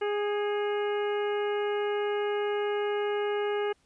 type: harmonic tone with a mistuned harmonic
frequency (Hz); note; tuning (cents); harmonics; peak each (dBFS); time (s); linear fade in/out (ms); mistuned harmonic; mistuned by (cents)
412.7; G#4; -11; 1 / 2 / 3 / 4 / 5 / 6 / 7; -27 / -36 / -40 / -40 / -43 / -48 / -44; 0.01-3.73; 10; 5; +52
effects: pink hiss -68 dBFS RMS until 3.85 s + resampled to 22050 Hz